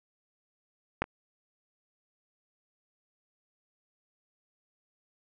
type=clicks; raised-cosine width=0.5 ms; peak=-11 / -28 dBFS; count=2; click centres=1.02 / 1.041 s; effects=none